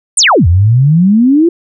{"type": "exponential two-way sweep", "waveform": "sine", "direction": "down then up", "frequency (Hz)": [10000, 81.1, 352.5], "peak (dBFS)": -4, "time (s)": [0.17, 1.49], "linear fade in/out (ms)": 5, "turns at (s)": 0.47, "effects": []}